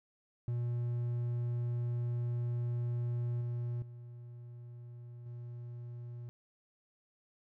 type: tone with level steps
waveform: triangle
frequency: 120 Hz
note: B2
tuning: 49 cents flat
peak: -30 / -32 / -44 / -40 dBFS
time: 0.48-6.29 s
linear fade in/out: 0 ms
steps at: 3.41 / 3.82 / 5.26 s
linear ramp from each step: 2 ms
effects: none